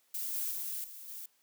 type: noise with level steps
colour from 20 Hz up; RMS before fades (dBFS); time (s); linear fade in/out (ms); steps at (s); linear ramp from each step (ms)
violet; -37 / -35 / -38 / -48 / -44; 0.14-1.26; 5; 0.34 / 0.51 / 0.84 / 1.08; 2
effects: white hiss -71 dBFS RMS until 1.42 s + high-pass 200 Hz 12 dB/octave